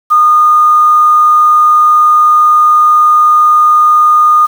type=tone with quantisation; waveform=sine; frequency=1223 Hz; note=D#6; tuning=30 cents flat; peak=-3 dBFS; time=0.1-4.47 s; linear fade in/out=20 ms; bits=5; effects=none